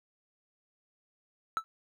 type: tone with exponential decay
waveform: triangle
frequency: 1318.5 Hz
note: E6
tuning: in tune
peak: -21 dBFS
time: 1.57-1.64 s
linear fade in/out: 0 ms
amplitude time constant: 15 ms
effects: none